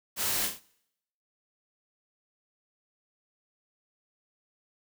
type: noise with echo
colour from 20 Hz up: white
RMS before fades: -30 dBFS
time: 0.16-0.5 s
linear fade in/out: 50 ms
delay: 36 ms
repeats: 3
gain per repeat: -6 dB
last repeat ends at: 0.608 s
effects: noise-tail reverb RT60 0.8 s tail -23 dB re dry